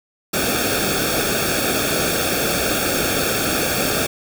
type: noise with comb filter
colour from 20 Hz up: pink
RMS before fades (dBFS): -20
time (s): 0.33-4.07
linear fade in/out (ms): 10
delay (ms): 1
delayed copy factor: -0.9
effects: none